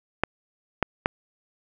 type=clicks; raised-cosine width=0.5 ms; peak=-5 dBFS; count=3; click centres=0.236 / 0.827 / 1.059 s; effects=none